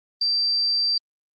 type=tone; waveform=sine; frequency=4689 Hz; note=D8; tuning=4 cents flat; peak=-19 dBFS; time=0.21-0.98 s; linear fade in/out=5 ms; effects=Opus 32 kbps